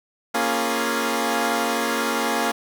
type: chord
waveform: 10% pulse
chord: Bb minor seventh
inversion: none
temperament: equal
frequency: 233.1 / 277.2 / 349.2 / 415.3 Hz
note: Bb3 / Db4 / F4 / Ab4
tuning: 0 / 0 / 0 / 0 cents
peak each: -16 / -18 / -20 / -21 dBFS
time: 0.34-2.52 s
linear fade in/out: 10 ms
effects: none